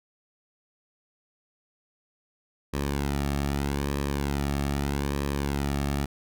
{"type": "tone with flanger", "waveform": "sawtooth", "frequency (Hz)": 70.5, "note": "C#2", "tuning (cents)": 30, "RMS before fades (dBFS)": -28, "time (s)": [2.73, 6.06], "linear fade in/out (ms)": 10, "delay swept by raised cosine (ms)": [1.4, 2.01], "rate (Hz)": 0.8, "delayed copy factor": -0.6, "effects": []}